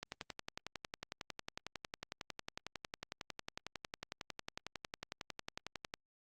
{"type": "click train", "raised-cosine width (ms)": 0.2, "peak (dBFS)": -24, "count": 66, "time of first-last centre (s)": [0.03, 5.939], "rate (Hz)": 11, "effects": ["Opus 48 kbps"]}